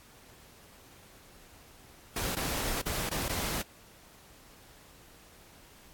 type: noise with dropouts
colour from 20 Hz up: pink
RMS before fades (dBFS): -33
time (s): 2.16-3.62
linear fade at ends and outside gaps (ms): 5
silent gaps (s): 2.353-2.366 / 2.817-2.861 / 3.092-3.112 / 3.283-3.293
effects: pink hiss -56 dBFS RMS until 5.93 s + AAC 64 kbps